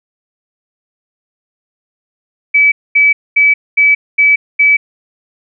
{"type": "tone bursts", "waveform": "sine", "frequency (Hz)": 2294, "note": "D7", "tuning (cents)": -41, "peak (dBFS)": -5, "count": 6, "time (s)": [2.54, 4.77], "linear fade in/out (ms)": 10, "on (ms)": 180, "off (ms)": 230, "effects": []}